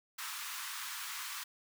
pink high-pass noise, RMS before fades -42 dBFS, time 0.18-1.44 s, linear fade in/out 10 ms, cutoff 1000 Hz, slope 48 dB/octave, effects none

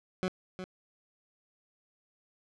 20% pulse tone with echo, 185 Hz, F#3, in tune, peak -24 dBFS, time 0.23-0.28 s, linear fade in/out 0 ms, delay 360 ms, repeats 1, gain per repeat -9 dB, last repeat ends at 0.64 s, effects low-pass 5000 Hz 12 dB/octave

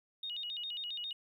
triangle tone with vibrato, 3277 Hz, G#7, 24 cents flat, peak -34 dBFS, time 0.23-1.13 s, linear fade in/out 5 ms, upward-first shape square, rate 7.4 Hz, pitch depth 210 cents each way, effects tanh soft clip ceiling -36 dBFS

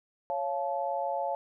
sine chord, Db augmented, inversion none, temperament just, 554.4 / 693 / 866.2 Hz, Db5 / F5 / A5, 0 / -14 / -27 cents, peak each -33 dBFS, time 0.3-1.35 s, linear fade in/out 0 ms, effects none

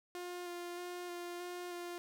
sawtooth tone with vibrato, 352.5 Hz, F4, 16 cents sharp, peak -38 dBFS, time 0.15-1.98 s, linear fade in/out 0 ms, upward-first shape square, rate 1.6 Hz, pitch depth 13 cents each way, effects none

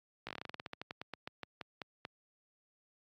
slowing click train, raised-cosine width 0.3 ms, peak -25 dBFS, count 22, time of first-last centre 0.27-2.051 s, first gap 17 ms, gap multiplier 1.14, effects high-pass 100 Hz 12 dB/octave + AAC 64 kbps

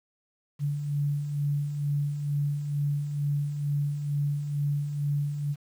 sine beating tone pair, 142.7 / 144.9 Hz, D3 / D3, -49 / -23 cents, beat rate 2.2 Hz, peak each -35 / -26 dBFS, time 0.59-5.56 s, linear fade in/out 50 ms, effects 9-bit

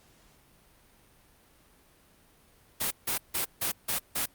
white noise bursts, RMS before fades -29 dBFS, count 6, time 2.8-4.26 s, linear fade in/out 10 ms, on 110 ms, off 160 ms, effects pink hiss -61 dBFS RMS until 4.34 s + Opus 48 kbps

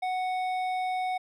sine tone with hard clipping, 740 Hz, F#5, in tune, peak -29 dBFS, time 0.02-1.18 s, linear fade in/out 10 ms, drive 9 dB, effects none

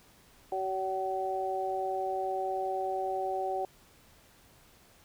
harmonic tone, 189.6 Hz, F#3, 43 cents sharp, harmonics 2 / 3 / 4, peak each -35 / -37 / -32 dBFS, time 0.52-3.65 s, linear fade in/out 2 ms, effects pink hiss -60 dBFS RMS until 5.04 s

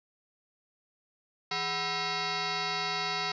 sine tone with frequency modulation, 1568 Hz, G6, in tune, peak -29 dBFS, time 1.51-3.32 s, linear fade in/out 5 ms, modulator 578 Hz, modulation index 5.9, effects none

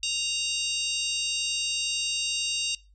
harmonic tone with a mistuned harmonic, 931 Hz, A#5, 2 cents flat, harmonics 3 / 4 / 5 / 6 / 7 / 8 / 9, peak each -30 / -32 / -34 / -36 / -37 / -38 / -39 dBFS, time 0.03-2.75 s, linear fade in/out 2 ms, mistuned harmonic 7, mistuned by -85 cents, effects noise-tail reverb RT60 0.3 s tail -24 dB re dry + added 50 Hz sine -54 dBFS peak until 2.94 s

